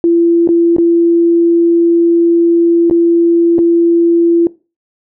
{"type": "tone with dropouts", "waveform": "sine", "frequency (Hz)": 338.8, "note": "E4", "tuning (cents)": 48, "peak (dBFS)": -6, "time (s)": [0.04, 4.47], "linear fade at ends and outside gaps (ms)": 1, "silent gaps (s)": [[0.475, 0.489], [0.765, 0.783], [2.899, 2.91], [3.583, 3.589]], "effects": ["noise-tail reverb RT60 0.3 s tail -20 dB re dry"]}